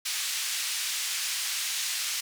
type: band-pass noise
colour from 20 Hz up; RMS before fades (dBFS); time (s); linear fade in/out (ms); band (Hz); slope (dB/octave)
white; -31; 0.05-2.21; 10; 2000 to 7500; 12
effects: none